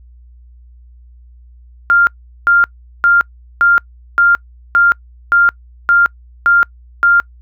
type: tone bursts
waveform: sine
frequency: 1396.9 Hz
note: F6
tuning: in tune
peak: -6 dBFS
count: 10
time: 1.9-7.2 s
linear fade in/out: 0 ms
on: 170 ms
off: 400 ms
effects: noise-tail reverb RT60 0.1 s tail -26 dB re dry + added 60 Hz sine -38 dBFS peak until 7.41 s